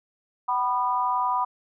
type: tone with amplitude modulation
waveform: sine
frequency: 987.8 Hz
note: B5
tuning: in tune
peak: -17 dBFS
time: 0.48-1.45 s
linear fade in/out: 10 ms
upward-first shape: sine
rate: 231 Hz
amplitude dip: 100%
effects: none